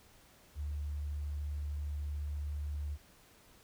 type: tone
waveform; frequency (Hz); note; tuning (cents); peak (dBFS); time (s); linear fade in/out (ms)
sine; 73.42; D2; 0; -35; 0.55-2.98; 50
effects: pink hiss -62 dBFS RMS until 3.63 s